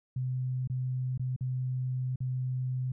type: tone with dropouts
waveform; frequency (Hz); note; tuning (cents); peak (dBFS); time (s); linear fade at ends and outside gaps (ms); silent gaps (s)
sine; 128; C3; -38; -29; 0.16-2.92; 5; 0.675-0.698 / 1.177-1.195 / 1.363-1.408 / 2.159-2.204
effects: none